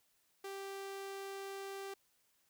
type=tone; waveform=sawtooth; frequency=392 Hz; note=G4; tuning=in tune; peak=-39 dBFS; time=0.44-1.94 s; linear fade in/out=5 ms; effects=white hiss -75 dBFS RMS until 2.49 s